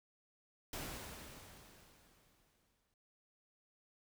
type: noise with exponential decay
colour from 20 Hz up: pink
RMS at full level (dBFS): -43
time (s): 0.73-2.94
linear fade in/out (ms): 2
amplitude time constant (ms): 480
effects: none